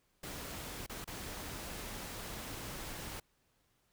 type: noise with dropouts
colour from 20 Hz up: pink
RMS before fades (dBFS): -44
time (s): 0.23-3.2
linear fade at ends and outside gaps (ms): 5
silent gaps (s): 0.864-0.895 / 1.044-1.075
effects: pink hiss -75 dBFS RMS until 3.92 s